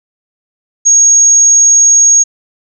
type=tone; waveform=sine; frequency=6580 Hz; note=G#8; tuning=17 cents flat; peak=-3 dBFS; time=0.85-2.24 s; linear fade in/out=20 ms; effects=none